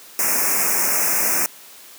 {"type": "band-stop noise", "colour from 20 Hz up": "white", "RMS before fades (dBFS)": -19, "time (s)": [0.19, 1.46], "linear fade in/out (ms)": 0, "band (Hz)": [2600, 5200], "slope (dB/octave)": 96, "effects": ["white hiss -43 dBFS RMS until 1.98 s", "high-pass 200 Hz 12 dB/octave"]}